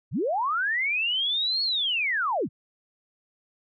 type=linear two-way sweep; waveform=sine; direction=up then down; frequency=77.78 to 4388 to 77.78 Hz; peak=-23 dBFS; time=0.11-2.49 s; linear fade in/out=50 ms; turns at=1.63 s; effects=none